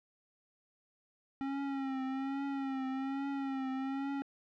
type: tone with vibrato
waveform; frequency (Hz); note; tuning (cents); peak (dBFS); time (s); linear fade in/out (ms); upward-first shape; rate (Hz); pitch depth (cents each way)
square; 270.3; C#4; -44; -35; 1.41-4.22; 0; triangle; 1.2; 56
effects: low-pass 2000 Hz 12 dB/octave